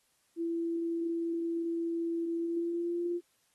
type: tone with pitch glide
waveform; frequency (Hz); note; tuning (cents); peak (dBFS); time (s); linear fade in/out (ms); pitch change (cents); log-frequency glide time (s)
sine; 335 to 347.4; E4 to F4; +28 to -9; -30; 0.36-3.21; 50; +63; 2.37-3.1
effects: white hiss -72 dBFS RMS until 3.54 s + AAC 32 kbps